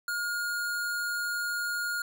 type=tone; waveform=square; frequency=1426 Hz; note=F6; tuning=36 cents sharp; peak=-30 dBFS; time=0.08-2.02 s; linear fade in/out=2 ms; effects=none